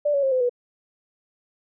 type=tone with pitch steps; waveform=sine; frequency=587 / 560.8 / 535.8 / 511.9 / 489.1 Hz; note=D5 / C#5 / C5 / C5 / B4; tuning=-1 / +20 / +41 / -38 / -17 cents; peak=-18 dBFS; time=0.05-0.495 s; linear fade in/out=10 ms; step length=89 ms; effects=none